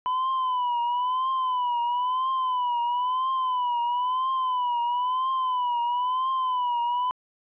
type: tone with vibrato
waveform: triangle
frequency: 1000 Hz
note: B5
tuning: 21 cents sharp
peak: -21 dBFS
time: 0.06-7.11 s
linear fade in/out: 0 ms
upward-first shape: triangle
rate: 1 Hz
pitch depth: 98 cents each way
effects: resampled to 8000 Hz